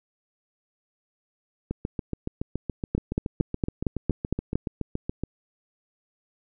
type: two click trains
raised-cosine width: 3 ms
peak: -15 / -10 dBFS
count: 26 / 8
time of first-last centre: 1.71-5.236 / 2.95-4.556 s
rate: 7.09 / 4.36 Hz
effects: none